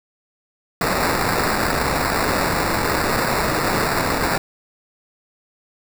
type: noise with sample-and-hold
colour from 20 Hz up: violet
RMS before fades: -20 dBFS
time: 0.81-4.38 s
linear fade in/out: 2 ms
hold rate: 3150 Hz
effects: none